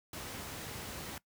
pink noise, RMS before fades -43 dBFS, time 0.13-1.18 s, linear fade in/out 2 ms, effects noise-tail reverb RT60 0.1 s tail -20 dB re dry + high-pass 60 Hz 12 dB/octave

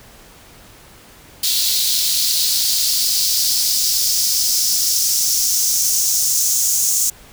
white noise with high-pass filter sweep, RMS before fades -17 dBFS, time 1.43-7.1 s, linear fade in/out 5 ms, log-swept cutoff 4000 to 6600 Hz, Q 3.2, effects pink hiss -44 dBFS RMS until 7.32 s

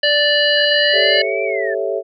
harmonic tone, 586 Hz, D5, 4 cents flat, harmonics 1 / 3 / 5 / 7 / 8, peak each -17 / -17 / -17 / -21 / -24 dBFS, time 0.03-1.22 s, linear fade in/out 5 ms
sine linear two-way sweep, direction up then down, 1661.2 to 2349 to 1700 Hz, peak -23 dBFS, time 0.56-1.75 s, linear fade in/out 20 ms, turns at 1.43 s
sine chord, A dominant seventh, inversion third, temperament equal, 392 / 440 / 554.4 / 659.3 Hz, G4 / A4 / C#5 / E5, 0 / 0 / 0 / 0 cents, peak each -23 dBFS, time 0.92-2.03 s, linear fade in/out 50 ms
effects none

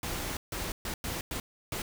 pink noise bursts at uneven times, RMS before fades -35 dBFS, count 6, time 0.03-0.37 / 0.52-0.72 / 0.85-0.94 / 1.04-1.21 / 1.31-1.4 / 1.72-1.82 s, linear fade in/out 2 ms, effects none

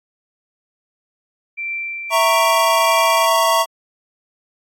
sine tone with tremolo, 2349 Hz, D7, in tune, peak -21 dBFS, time 1.57-3.27 s, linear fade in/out 20 ms, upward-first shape triangle, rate 1.6 Hz, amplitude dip 45%
square chord, A# diminished, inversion second, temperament equal with one note detuned, 659.3 / 928.6 / 1108.7 Hz, E5 / A#5 / C#6, 0 / -7 / 0 cents, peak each -18 dBFS, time 2.1-3.66 s, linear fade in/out 50 ms
effects AAC 48 kbps

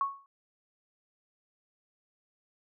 sine tone with exponential decay, 1105 Hz, C#6, 6 cents flat, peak -23 dBFS, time 0.01-0.26 s, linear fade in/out 1 ms, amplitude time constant 54 ms, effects none

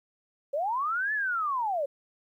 sine linear two-way sweep, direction up then down, 531 to 1761 to 531 Hz, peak -26 dBFS, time 0.53-1.86 s, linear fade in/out 10 ms, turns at 1.13 s, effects 11-bit

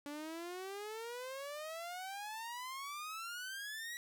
sawtooth exponential sweep, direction up, 285.4 to 1943 Hz, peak -39 dBFS, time 0.06-3.97 s, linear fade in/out 0 ms, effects none

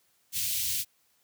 white band-stop noise, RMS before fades -30 dBFS, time 0.32-0.85 s, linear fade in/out 50 ms, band 130 to 2600 Hz, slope 24 dB/octave, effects white hiss -69 dBFS RMS until 1.23 s + high-pass 60 Hz 12 dB/octave

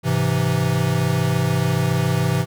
square chord, Ab augmented, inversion none, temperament equal with one note detuned, 103.83 / 130.81 / 165.29 Hz, Ab2 / C3 / E3, 0 / 0 / +5 cents, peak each -25 / -21 / -22 dBFS, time 0.03-2.46 s, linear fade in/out 50 ms, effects none

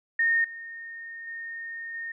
sine tone with level steps, 1838 Hz, A#6, 25 cents flat, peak -20 / -37 / -34 / -32 dBFS, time 0.19-2.12 s, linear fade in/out 5 ms, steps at 0.44 / 1.27 / 1.94 s, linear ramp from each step 5 ms, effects none

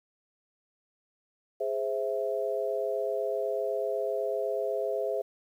sine chord, Ab augmented, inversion none, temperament equal, 415.3 / 523.3 / 659.3 Hz, Ab4 / C5 / E5, 0 / 0 / 0 cents, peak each -32 dBFS, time 1.6-5.22 s, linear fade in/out 10 ms, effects 10-bit

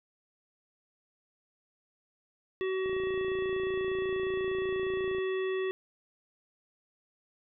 harmonic tone, 377.8 Hz, F#4, 36 cents sharp, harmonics 1 / 3 / 5 / 7 / 9, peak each -29 / -44 / -41 / -46 / -49 dBFS, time 2.61-5.71 s, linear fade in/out 0 ms
click train, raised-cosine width 2 ms, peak -32 dBFS, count 67, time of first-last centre 2.86-5.184 s, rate 28.4 Hz
effects none

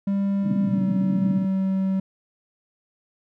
triangle tone with pitch glide, 198 to 191.26 Hz, G3 to G3, +18 to -42 cents, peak -18 dBFS, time 0.07-2 s, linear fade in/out 5 ms, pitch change -60 cents, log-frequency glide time 0.66-0.82 s
pink band-pass noise, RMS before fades -28 dBFS, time 0.43-1.45 s, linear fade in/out 5 ms, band 120 to 300 Hz, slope 96 dB/octave
effects none

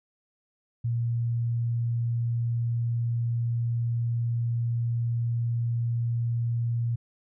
sine tone, 117.6 Hz, A#2, 16 cents sharp, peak -24 dBFS, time 0.84-6.96 s, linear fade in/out 10 ms, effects none

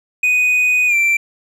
triangle tone with pitch glide, 2489 to 2349 Hz, D#7 to D7, 0 to 0 cents, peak -10 dBFS, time 0.23-1.17 s, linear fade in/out 5 ms, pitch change -100 cents, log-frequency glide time 0.87-0.95 s, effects none

